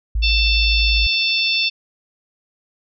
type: tone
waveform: sine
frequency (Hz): 54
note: A1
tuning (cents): -32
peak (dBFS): -16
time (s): 0.15-1.07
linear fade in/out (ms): 5
type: harmonic tone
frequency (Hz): 888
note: A5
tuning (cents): +16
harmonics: 3 / 4 / 5 / 6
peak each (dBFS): -19 / -21 / -23 / -25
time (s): 0.22-1.7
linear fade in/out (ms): 20
effects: none